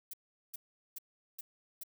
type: noise bursts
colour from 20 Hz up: violet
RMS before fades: -43 dBFS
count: 5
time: 0.11-1.835 s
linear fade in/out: 5 ms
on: 25 ms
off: 400 ms
effects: none